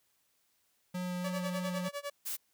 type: tone with vibrato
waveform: square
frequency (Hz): 180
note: F#3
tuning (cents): -47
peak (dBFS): -35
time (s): 0.94-1.89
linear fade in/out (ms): 10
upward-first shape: sine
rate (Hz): 3.3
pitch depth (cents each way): 9
type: tone with tremolo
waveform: sawtooth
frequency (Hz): 572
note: D5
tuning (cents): -46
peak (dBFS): -31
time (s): 1.24-2.1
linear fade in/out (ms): 5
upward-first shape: sine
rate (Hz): 9.9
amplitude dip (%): 95
type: noise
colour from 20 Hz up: blue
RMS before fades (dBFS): -37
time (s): 2.25-2.37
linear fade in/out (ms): 20
effects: white hiss -74 dBFS RMS until 2.53 s